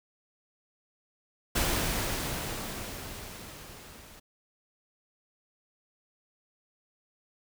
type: noise with level ramp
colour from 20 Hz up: pink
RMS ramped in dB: -27 to -51 dBFS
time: 1.55-4.2 s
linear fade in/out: 10 ms
effects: none